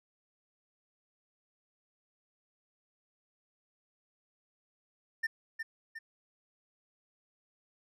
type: tone with echo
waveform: triangle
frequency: 1803 Hz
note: A6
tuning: 42 cents sharp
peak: -27 dBFS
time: 5.23-5.27 s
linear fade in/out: 10 ms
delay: 360 ms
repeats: 2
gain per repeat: -6 dB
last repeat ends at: 5.99 s
effects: none